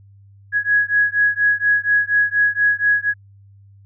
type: beating tone pair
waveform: sine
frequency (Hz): 1666 / 1670.2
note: G#6 / G#6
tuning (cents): +5 / +9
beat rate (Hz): 4.2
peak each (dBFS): -17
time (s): 0.52-3.14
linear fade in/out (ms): 50
effects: added 99 Hz sine -44 dBFS peak until 3.85 s